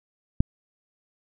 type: click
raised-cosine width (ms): 5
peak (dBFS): -6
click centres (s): 0.405
effects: none